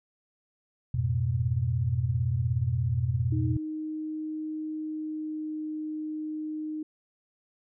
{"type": "chord", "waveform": "sine", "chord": "F diminished", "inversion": "none", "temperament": "equal with one note detuned", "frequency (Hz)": [87.31, 106.31, 123.47], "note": ["F2", "Ab2", "Cb3"], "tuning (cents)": [0, 41, 0], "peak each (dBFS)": [-30, -32, -26], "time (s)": [0.94, 3.57], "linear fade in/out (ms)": 5}
{"type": "tone with pitch glide", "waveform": "sine", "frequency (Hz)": [310.6, 308.6], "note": ["D#4", "D#4"], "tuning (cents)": [-3, -14], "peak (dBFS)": -31, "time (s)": [3.32, 6.83], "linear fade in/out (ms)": 5, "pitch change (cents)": -11, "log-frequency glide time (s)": [4.71, 5.65]}
{"effects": []}